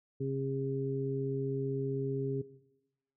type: harmonic tone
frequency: 135.5 Hz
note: C#3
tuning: 39 cents flat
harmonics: 1 / 2 / 3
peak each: -34 / -38 / -36 dBFS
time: 0.2-2.42 s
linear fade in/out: 10 ms
effects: noise-tail reverb RT60 0.9 s tail -17 dB re dry